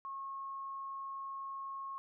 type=tone; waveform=sine; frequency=1088 Hz; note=C#6; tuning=33 cents flat; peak=-40 dBFS; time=0.05-1.98 s; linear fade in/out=0 ms; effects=none